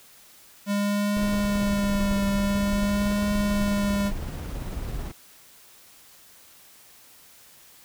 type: tone with vibrato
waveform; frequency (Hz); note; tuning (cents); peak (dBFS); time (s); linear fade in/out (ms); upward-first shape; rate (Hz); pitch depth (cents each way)
square; 202.3; G#3; -45; -23; 0.66-4.12; 50; triangle; 0.47; 27
type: noise with tremolo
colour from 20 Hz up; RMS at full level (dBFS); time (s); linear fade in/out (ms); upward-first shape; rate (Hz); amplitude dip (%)
brown; -30; 1.16-5.12; 10; sine; 18; 30
effects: white hiss -52 dBFS RMS until 7.84 s